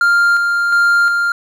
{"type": "tone with tremolo", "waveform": "triangle", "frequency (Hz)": 1398, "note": "F6", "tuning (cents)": 1, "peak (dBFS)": -7, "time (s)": [0.01, 1.32], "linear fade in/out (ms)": 2, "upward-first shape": "square", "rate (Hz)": 1.4, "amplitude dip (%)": 35, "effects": []}